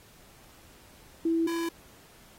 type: tone pair in turn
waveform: sine / square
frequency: 329.6 / 334.6 Hz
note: E4 / E4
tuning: 0 / +26 cents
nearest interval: unison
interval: 26 cents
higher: second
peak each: -23 / -29 dBFS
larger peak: first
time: 1.25-1.47 / 1.47-1.69 s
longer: neither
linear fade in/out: 5 ms
effects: pink hiss -56 dBFS RMS until 2.38 s + AAC 48 kbps